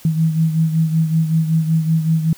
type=beating tone pair; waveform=sine; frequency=160 / 165.3 Hz; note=D#3 / E3; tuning=+49 / +5 cents; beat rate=5.3 Hz; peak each=-14 / -21 dBFS; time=0.05-2.33 s; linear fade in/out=2 ms; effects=white hiss -44 dBFS RMS until 2.37 s